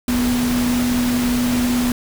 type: tone in noise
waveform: sine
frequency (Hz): 245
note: B3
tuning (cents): -14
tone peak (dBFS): -16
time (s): 0.08-1.92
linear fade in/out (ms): 2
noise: pink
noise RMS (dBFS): -25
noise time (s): 0.08-1.92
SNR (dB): +6
effects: none